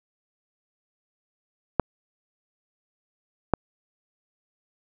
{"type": "clicks", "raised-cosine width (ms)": 1, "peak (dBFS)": -4, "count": 2, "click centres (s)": [1.797, 3.537], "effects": []}